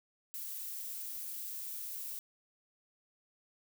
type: noise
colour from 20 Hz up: violet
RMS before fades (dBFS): -42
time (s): 0.34-2.19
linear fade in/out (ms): 0
effects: none